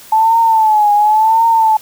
sine tone with vibrato, 870 Hz, A5, 20 cents flat, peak -7 dBFS, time 0.12-1.77 s, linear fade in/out 5 ms, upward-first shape triangle, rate 0.93 Hz, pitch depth 100 cents each way, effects white hiss -38 dBFS RMS until 1.81 s

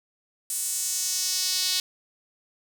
sawtooth tone with high-pass filter sweep, 370 Hz, F#4, in tune, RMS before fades -27 dBFS, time 0.5-1.8 s, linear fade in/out 2 ms, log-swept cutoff 8700 to 4100 Hz, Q 2.2, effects none

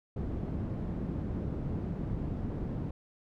white low-pass noise, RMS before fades -35 dBFS, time 0.16-2.91 s, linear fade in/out 5 ms, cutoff 210 Hz, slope 12 dB/octave, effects none

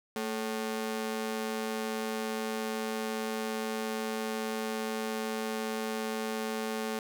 sawtooth ring-modulated tone, 329.6 Hz, E4, in tune, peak -25 dBFS, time 0.16-6.99 s, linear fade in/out 2 ms, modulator 106 Hz, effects none

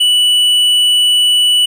sine tone with tanh clipping, 2960 Hz, F#7, in tune, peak -9 dBFS, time 0-1.66 s, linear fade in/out 10 ms, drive 8 dB, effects none

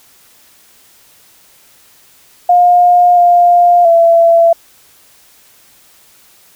sine tone with pitch steps, 710 / 702 / 672 Hz, F5 / F5 / E5, +28 / +9 / +33 cents, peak -4 dBFS, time 2.49-4.53 s, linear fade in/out 5 ms, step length 680 ms, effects white hiss -46 dBFS RMS until 6.55 s

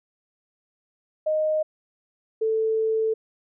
sine tone pair in turn, 620 / 442 Hz, D#5 / A4, -6 / +8 cents, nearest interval tritone, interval 586 cents, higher first, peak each -20 dBFS, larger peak neither, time 1.26-1.63 / 2.41-3.14 s, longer second, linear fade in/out 10 ms, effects none

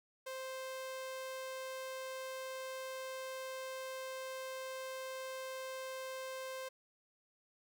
sawtooth tone, 523.3 Hz, C5, in tune, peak -38 dBFS, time 0.26-6.69 s, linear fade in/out 10 ms, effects none

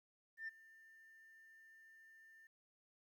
sine tone with ADSR envelope, 1793 Hz, A6, 32 cents sharp, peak -40 dBFS, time 0.37-2.47 s, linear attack 110 ms, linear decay 16 ms, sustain -21 dB, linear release 3 ms, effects tanh soft clip ceiling -40 dBFS + 13-bit

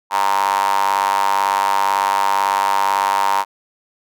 square tone with high-pass filter, 49 Hz, G1, in tune, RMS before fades -17 dBFS, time 0.1-3.45 s, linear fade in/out 50 ms, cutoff 930 Hz, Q 8, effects none

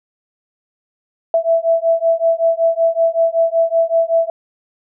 sine beating tone pair, 659.3 / 664.6 Hz, E5 / E5, 0 / +14 cents, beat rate 5.3 Hz, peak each -15 dBFS, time 1.34-4.3 s, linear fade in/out 2 ms, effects none

